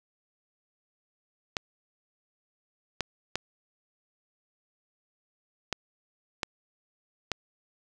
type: clicks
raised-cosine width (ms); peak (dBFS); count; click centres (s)
0.2; -11; 6; 1.568 / 3.007 / 3.356 / 5.727 / 6.432 / 7.317
effects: none